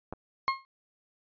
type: clicks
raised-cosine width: 1 ms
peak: -22 / -31 dBFS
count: 2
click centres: 0.126 / 0.135 s
type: tone with exponential decay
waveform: 35% pulse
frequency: 1074 Hz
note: C6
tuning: 45 cents sharp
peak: -19 dBFS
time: 0.48-0.65 s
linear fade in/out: 0 ms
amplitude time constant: 35 ms
effects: resampled to 11025 Hz